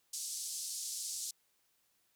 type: band-pass noise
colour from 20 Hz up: white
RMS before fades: -41 dBFS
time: 0.13-1.31 s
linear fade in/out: 5 ms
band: 4700 to 9400 Hz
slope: 24 dB/octave
effects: white hiss -75 dBFS RMS until 2.15 s